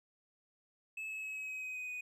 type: tone with pitch steps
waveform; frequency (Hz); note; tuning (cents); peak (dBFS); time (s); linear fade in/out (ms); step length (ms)
triangle; 2600 / 2584 / 2567 / 2551 / 2535 / 2519 / 2503 / 2487; E7 / E7 / E7 / D#7 / D#7 / D#7 / D#7 / D#7; -24 / -35 / -47 / +43 / +32 / +21 / +10 / -1; -38; 0.97-2.01; 5; 130
effects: none